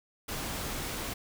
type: noise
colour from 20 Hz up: pink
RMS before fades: -36 dBFS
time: 0.28-1.14 s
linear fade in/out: 10 ms
effects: none